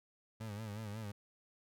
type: tone with vibrato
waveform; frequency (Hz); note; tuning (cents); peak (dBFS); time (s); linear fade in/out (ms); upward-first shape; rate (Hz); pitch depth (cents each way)
30% pulse; 106.6; G#2; +46; -39; 0.4-1.12; 10; sine; 5.5; 91
effects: none